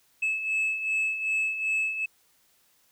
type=beating tone pair; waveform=sine; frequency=2600 / 2602.6 Hz; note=E7 / E7; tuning=-24 / -23 cents; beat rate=2.6 Hz; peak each=-30 / -24 dBFS; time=0.22-2.06 s; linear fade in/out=10 ms; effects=tanh soft clip ceiling -22 dBFS + white hiss -65 dBFS RMS until 2.91 s